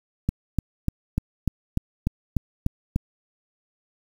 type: click train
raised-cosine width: 5 ms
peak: -9 dBFS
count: 10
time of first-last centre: 0.29-2.961 s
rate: 3.37 Hz
effects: 7-bit